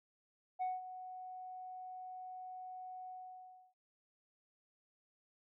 sine tone with ADSR envelope, 740 Hz, F#5, in tune, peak -31 dBFS, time 0.59-3.74 s, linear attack 30 ms, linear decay 190 ms, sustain -14 dB, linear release 650 ms, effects noise-tail reverb RT60 0.5 s tail -25 dB re dry + tanh soft clip ceiling -33 dBFS

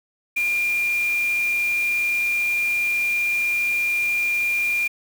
sine tone in noise, 2400 Hz, D7, 37 cents sharp, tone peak -19 dBFS, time 0.36-4.88 s, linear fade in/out 10 ms, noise white, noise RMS -37 dBFS, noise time 0.36-4.88 s, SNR +15 dB, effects none

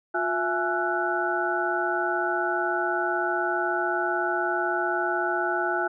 sine tone cluster, 355.7 / 668 / 841 / 1343 / 1479 Hz, F4 / E5 / G#5 / E6 / F#6, +32 / +23 / +22 / +32 / -1 cents, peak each -29 / -30 / -30 / -32 / -28 dBFS, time 0.14-5.88 s, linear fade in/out 10 ms, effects none

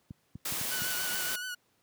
clicks, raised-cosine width 5 ms, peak -27 dBFS, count 5, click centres 0.108 / 0.355 / 0.523 / 0.613 / 0.82 s
white noise, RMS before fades -34 dBFS, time 0.45-1.36 s, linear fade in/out 5 ms
sawtooth tone with vibrato, 1481 Hz, F#6, 1 cent sharp, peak -32 dBFS, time 0.71-1.55 s, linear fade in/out 10 ms, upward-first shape sine, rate 7 Hz, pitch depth 36 cents each way
effects pink hiss -71 dBFS RMS until 1.82 s + high-pass 100 Hz 12 dB/octave

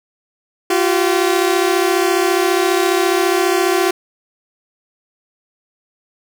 sawtooth tone pair together, 346.3 / 381 Hz, F4 / G4, -15 / -49 cents, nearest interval major second, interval 166 cents, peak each -12 dBFS, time 0.7-3.91 s, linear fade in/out 5 ms, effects none

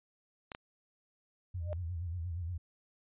clicks, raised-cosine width 0.3 ms, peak -25 dBFS, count 2, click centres 0.518 / 0.549 s
sine tone with vibrato, 86.1 Hz, F2, 24 cents flat, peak -35 dBFS, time 1.54-2.58 s, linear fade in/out 10 ms, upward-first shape sine, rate 8.5 Hz, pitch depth 110 cents each way
sine tone with exponential growth, 605 Hz, D#5, 49 cents flat, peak -34 dBFS, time 1.6-1.73 s, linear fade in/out 0 ms, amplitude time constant 28 ms
effects resampled to 8000 Hz

